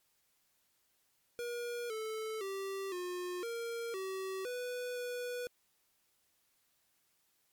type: tone with pitch steps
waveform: square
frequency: 478.3 / 437.8 / 389.5 / 358.5 / 465.2 / 381.4 / 493.9 / 490.5 Hz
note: A#4 / A4 / G4 / F4 / A#4 / G4 / B4 / B4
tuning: +44 / -9 / -11 / +45 / -4 / -47 / 0 / -12 cents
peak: -38 dBFS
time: 1.39-5.47 s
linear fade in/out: 0 ms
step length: 510 ms
effects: white hiss -75 dBFS RMS until 7.52 s + MP3 96 kbps